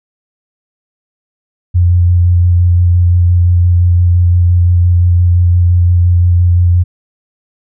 sine tone with vibrato, 88 Hz, F2, 14 cents sharp, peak -5 dBFS, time 1.74-6.84 s, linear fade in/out 20 ms, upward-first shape square, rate 5.8 Hz, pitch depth 13 cents each way, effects none

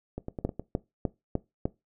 two click trains, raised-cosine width 2 ms, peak -13 / -21 dBFS, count 5 / 5, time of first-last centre 0.45-1.655 / 0.18-0.596 s, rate 3.32 / 9.62 Hz, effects noise-tail reverb RT60 0.2 s tail -19 dB re dry

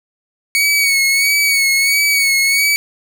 sawtooth tone with vibrato, 2230 Hz, C#7, 10 cents sharp, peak -8 dBFS, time 0.55-2.76 s, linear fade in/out 0 ms, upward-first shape sine, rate 1.5 Hz, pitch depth 45 cents each way, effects none

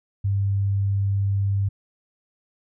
sine tone, 99.1 Hz, G2, 19 cents sharp, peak -19 dBFS, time 0.24-1.69 s, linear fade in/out 10 ms, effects none

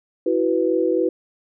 sine chord, E suspended second, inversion none, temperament equal with one note detuned, 329.6 / 373.2 / 493.9 Hz, E4 / F#4 / B4, 0 / +15 / 0 cents, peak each -21 dBFS, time 0.26-1.09 s, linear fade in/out 5 ms, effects none

